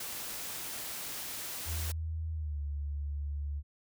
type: noise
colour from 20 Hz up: white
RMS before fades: -40 dBFS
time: 0-1.92 s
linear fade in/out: 5 ms
type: tone with pitch glide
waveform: sine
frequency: 80.1 to 72.19 Hz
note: E2 to D2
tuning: -49 to -29 cents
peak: -33 dBFS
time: 1.65-3.63 s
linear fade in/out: 50 ms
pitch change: -180 cents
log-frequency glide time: 2.32-2.6 s
effects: none